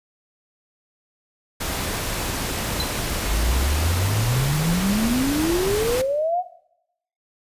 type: noise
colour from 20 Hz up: pink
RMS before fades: -26 dBFS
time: 1.6-6.02 s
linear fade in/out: 10 ms
type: tone with exponential decay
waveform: triangle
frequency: 4044 Hz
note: B7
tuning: 40 cents sharp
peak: -19 dBFS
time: 2.8-2.91 s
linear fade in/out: 1 ms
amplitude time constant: 23 ms
type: exponential sweep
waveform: sine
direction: up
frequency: 48.28 to 750 Hz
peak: -19 dBFS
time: 3.24-6.44 s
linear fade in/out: 50 ms
effects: noise-tail reverb RT60 0.8 s tail -17 dB re dry + resampled to 32000 Hz